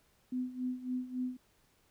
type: tone with tremolo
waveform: sine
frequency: 252.6 Hz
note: B3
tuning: 39 cents sharp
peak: -31 dBFS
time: 0.32-1.37 s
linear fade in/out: 5 ms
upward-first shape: sine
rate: 3.6 Hz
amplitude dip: 80%
effects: pink hiss -70 dBFS RMS until 1.9 s